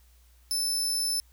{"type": "tone", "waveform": "25% pulse", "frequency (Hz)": 5274, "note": "E8", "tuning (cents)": 0, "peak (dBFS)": -21, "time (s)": [0.51, 1.2], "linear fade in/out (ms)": 0, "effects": ["added 60 Hz sine -56 dBFS peak until 1.32 s", "white hiss -65 dBFS RMS until 1.32 s"]}